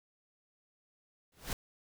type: noise with exponential growth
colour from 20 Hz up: pink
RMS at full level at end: -33 dBFS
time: 1.32-1.53 s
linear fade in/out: 2 ms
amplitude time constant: 44 ms
effects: none